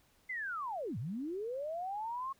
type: linear two-way sweep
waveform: sine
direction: down then up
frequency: 2093 to 98 to 1098 Hz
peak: -36 dBFS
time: 0.29-2.33 s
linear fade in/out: 10 ms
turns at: 0.98 s
effects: pink hiss -69 dBFS RMS until 2.39 s